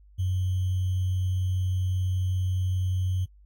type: tone with sample-and-hold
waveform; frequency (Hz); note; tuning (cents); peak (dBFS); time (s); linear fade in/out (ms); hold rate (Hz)
sine; 92.5; F#2; 0; -23; 0.18-3.26; 20; 3150
effects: added 50 Hz sine -51 dBFS peak until 3.45 s + AAC 48 kbps